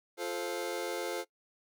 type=chord; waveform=sawtooth; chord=F major; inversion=none; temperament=just; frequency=349.2 / 436.5 / 523.8 Hz; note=F4 / A4 / C5; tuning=0 / -14 / +2 cents; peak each=-34 dBFS; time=0.17-1.25 s; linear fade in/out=50 ms; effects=noise-tail reverb RT60 0.1 s tail -20 dB re dry